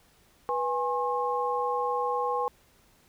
sine tone cluster, 490.8 / 823 / 1075 Hz, B4 / G#5 / C6, -11 / -16 / +47 cents, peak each -30 dBFS, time 0.49-2.48 s, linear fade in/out 0 ms, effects pink hiss -62 dBFS RMS until 3.08 s

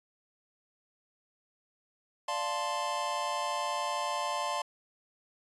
square chord, D minor seventh, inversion none, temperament equal, 587.3 / 698.5 / 880 / 1046.5 Hz, D5 / F5 / A5 / C6, 0 / 0 / 0 / 0 cents, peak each -39 / -39 / -37 / -35 dBFS, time 2.28-4.62 s, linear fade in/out 5 ms, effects resampled to 24000 Hz

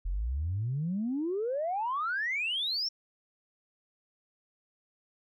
sine exponential sweep, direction up, 40.92 to 5588 Hz, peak -28 dBFS, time 0.05-2.89 s, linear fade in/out 10 ms, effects tanh soft clip ceiling -24 dBFS

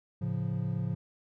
triangle chord, A augmented, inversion none, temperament equal, 110 / 138.59 / 174.61 Hz, A2 / C#3 / E#3, 0 / 0 / 0 cents, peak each -32 dBFS, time 0.21-0.95 s, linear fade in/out 10 ms, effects none

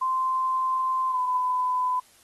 sine tone with pitch glide, 1039 to 1005.3 Hz, C6 to B5, -12 to +30 cents, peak -22 dBFS, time 0.01-2 s, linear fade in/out 10 ms, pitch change -58 cents, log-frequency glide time 1.09-1.19 s, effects white hiss -57 dBFS RMS until 2.23 s + AAC 32 kbps

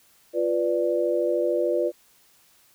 sine chord, B diminished, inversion second, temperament equal, 349.2 / 493.9 / 587.3 Hz, F4 / B4 / D5, 0 / 0 / 0 cents, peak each -25 dBFS, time 0.33-1.92 s, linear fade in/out 50 ms, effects white hiss -59 dBFS RMS until 2.74 s

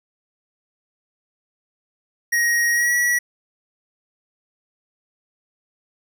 square tone with pitch glide, 1885 to 1932.4 Hz, A#6 to B6, +19 to -38 cents, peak -17 dBFS, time 2.32-3.19 s, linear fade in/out 10 ms, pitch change +43 cents, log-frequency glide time 2.72-2.94 s, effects none

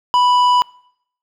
triangle tone with tanh clipping, 987.8 Hz, B5, in tune, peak -12 dBFS, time 0.14-0.62 s, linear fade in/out 0 ms, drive 14 dB, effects noise-tail reverb RT60 0.7 s tail -24 dB re dry

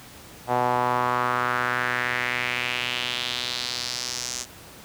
sawtooth tone with band-pass filter sweep, 123.47 Hz, B2, in tune, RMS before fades -26 dBFS, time 0.47-4.46 s, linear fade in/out 50 ms, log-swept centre 780 to 6600 Hz, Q 2.8, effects pink hiss -45 dBFS RMS until 4.84 s + high-pass 60 Hz 12 dB/octave

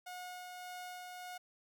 sawtooth tone with tremolo, 724 Hz, F#5, 38 cents flat, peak -40 dBFS, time 0.06-1.38 s, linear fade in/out 10 ms, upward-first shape sine, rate 1.7 Hz, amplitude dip 25%, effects none

